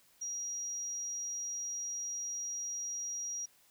sine tone, 5730 Hz, F8, 44 cents sharp, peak -36 dBFS, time 0.21-3.46 s, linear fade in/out 10 ms, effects white hiss -66 dBFS RMS until 3.7 s

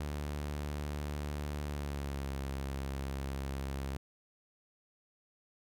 sawtooth tone with pitch glide, 73.42 to 68.11 Hz, D2 to C#2, 0 to -30 cents, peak -32 dBFS, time 0-3.97 s, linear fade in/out 5 ms, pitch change -130 cents, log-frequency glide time 1.64-2.34 s, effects none

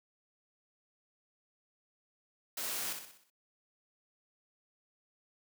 white noise with echo, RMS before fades -38 dBFS, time 2.57-2.93 s, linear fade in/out 5 ms, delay 62 ms, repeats 6, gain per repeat -6 dB, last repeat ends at 3.302 s, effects high-pass 200 Hz 12 dB/octave

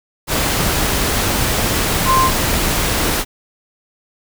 sine tone in noise, 1046.5 Hz, C6, in tune, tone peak -11 dBFS, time 2.05-2.31 s, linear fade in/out 50 ms, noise pink, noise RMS -17 dBFS, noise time 0.27-3.25 s, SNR +3 dB, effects none

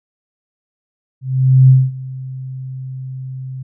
sine tone with ADSR envelope, 130.81 Hz, C3, in tune, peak -3 dBFS, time 1.21-3.63 s, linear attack 480 ms, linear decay 220 ms, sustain -21 dB, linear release 9 ms, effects none

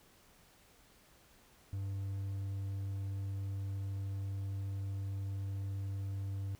triangle tone, 98 Hz, G2, in tune, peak -34 dBFS, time 1.73-6.55 s, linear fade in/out 0 ms, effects pink hiss -64 dBFS RMS until 6.59 s

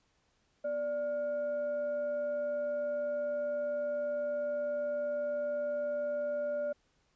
sine tone with frequency modulation, 586 Hz, D5, 4 cents flat, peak -31 dBFS, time 0.64-6.73 s, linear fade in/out 10 ms, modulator 830 Hz, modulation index 0.29, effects pink hiss -73 dBFS RMS until 7.15 s + resampled to 16000 Hz

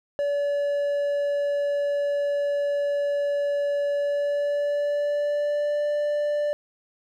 triangle tone with pitch glide, 573 to 588.8 Hz, D5 to D5, -43 to +4 cents, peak -20 dBFS, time 0.19-6.53 s, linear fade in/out 0 ms, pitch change +47 cents, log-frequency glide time 3.94-5.87 s, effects none

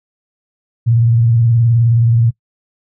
sine tone with vibrato, 116.54 Hz, A#2, in tune, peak -8 dBFS, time 0.86-2.31 s, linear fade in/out 20 ms, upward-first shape sine, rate 19 Hz, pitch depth 72 cents each way, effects noise-tail reverb RT60 0.1 s tail -22 dB re dry

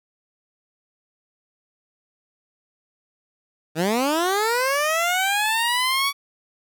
15% pulse linear sweep, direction up, 150 to 1139 Hz, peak -13 dBFS, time 3.75-6.13 s, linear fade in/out 50 ms, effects none

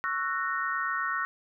sine chord, F# dominant seventh, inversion second, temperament just, 1110 / 1332 / 1480 / 1850 Hz, C#6 / E6 / F#6 / A#6, +2 / +18 / 0 / -14 cents, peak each -33 dBFS, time 0.04-1.25 s, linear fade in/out 0 ms, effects none

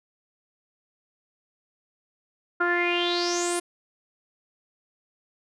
sawtooth tone with low-pass filter sweep, 349.2 Hz, F4, in tune, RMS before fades -25 dBFS, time 2.6-3.6 s, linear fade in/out 10 ms, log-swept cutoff 1400 to 10000 Hz, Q 7.9, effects none

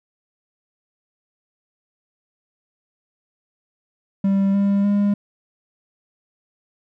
triangle tone with pitch steps, 196 / 199.54 / 203.1 Hz, G3 / G3 / G#3, 0 / +31 / -38 cents, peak -13 dBFS, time 4.24-5.14 s, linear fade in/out 5 ms, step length 300 ms, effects none

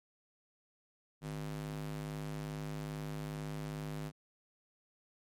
square tone with high-pass filter, 51.2 Hz, G#1, 24 cents flat, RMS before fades -41 dBFS, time 1.21-4.12 s, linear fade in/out 50 ms, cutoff 140 Hz, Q 1.6, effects MP3 64 kbps

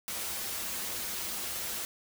white noise with comb filter, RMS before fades -36 dBFS, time 0.08-1.85 s, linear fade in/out 0 ms, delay 6.9 ms, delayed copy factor -0.65, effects none

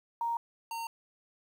sine / square tone pair in turn, 932.3 / 917.9 Hz, A#5 / A#5, 0 / -27 cents, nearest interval unison, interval 27 cents, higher first, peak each -29 / -36 dBFS, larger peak first, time 0.21-0.37 / 0.71-0.87 s, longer neither, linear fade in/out 2 ms, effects 10-bit

